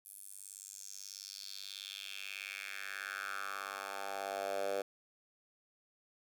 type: tone with high-pass filter sweep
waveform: 10% pulse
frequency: 98.4 Hz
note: G2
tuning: 7 cents sharp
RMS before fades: -43 dBFS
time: 0.05-4.82 s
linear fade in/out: 5 ms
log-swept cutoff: 11000 to 520 Hz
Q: 3.6
effects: none